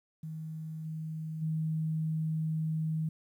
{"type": "tone with level steps", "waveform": "sine", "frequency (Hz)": 158.2, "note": "D#3", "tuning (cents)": 29, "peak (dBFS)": [-37, -35, -29], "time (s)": [0.23, 3.09], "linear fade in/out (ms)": 5, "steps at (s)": [0.84, 1.41], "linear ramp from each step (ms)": 20, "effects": ["11-bit"]}